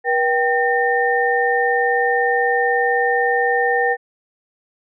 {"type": "tone cluster", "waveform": "sine", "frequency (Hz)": [481.4, 779, 1819], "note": ["B4", "G5", "A#6"], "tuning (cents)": [-44, -11, -43], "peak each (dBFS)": -19, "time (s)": [0.04, 3.97], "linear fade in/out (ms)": 50, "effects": []}